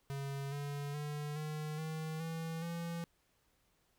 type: tone with pitch steps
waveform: square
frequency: 138.59 / 143.23 / 148.02 / 152.98 / 158.1 / 163.39 / 168.86 Hz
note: C#3 / D3 / D3 / D#3 / D#3 / E3 / E3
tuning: 0 / -43 / +14 / -29 / +28 / -15 / +42 cents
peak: -39 dBFS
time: 0.1-3.04 s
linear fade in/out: 0 ms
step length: 420 ms
effects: pink hiss -75 dBFS RMS until 3.98 s